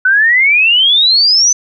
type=exponential sweep; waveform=sine; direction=up; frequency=1485 to 6150 Hz; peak=-6 dBFS; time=0.05-1.53 s; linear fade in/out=5 ms; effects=none